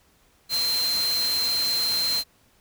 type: tone in noise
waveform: sine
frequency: 4134 Hz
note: C8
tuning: 22 cents flat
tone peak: -22 dBFS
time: 0.49-2.24 s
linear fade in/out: 50 ms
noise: white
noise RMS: -31 dBFS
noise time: 0.49-2.24 s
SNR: +6 dB
effects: pink hiss -61 dBFS RMS until 2.6 s